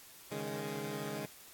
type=chord; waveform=15% pulse; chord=C# suspended second; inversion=none; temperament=equal; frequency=138.59 / 155.56 / 207.7 Hz; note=C#3 / D#3 / G#3; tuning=0 / 0 / 0 cents; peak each=-37 / -37 / -35 dBFS; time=0.31-1.26 s; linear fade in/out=10 ms; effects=white hiss -55 dBFS RMS until 1.53 s + AAC 64 kbps